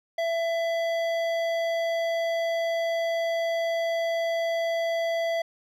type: tone with hard clipping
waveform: triangle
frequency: 667 Hz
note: E5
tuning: 20 cents sharp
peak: -26 dBFS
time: 0.18-5.42 s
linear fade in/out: 5 ms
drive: 16 dB
effects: none